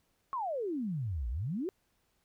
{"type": "exponential two-way sweep", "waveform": "sine", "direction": "down then up", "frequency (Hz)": [1129, 54.2, 401.5], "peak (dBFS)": -32, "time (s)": [0.33, 1.69], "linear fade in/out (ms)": 0, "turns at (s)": 1.29, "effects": ["pink hiss -75 dBFS RMS until 2.24 s"]}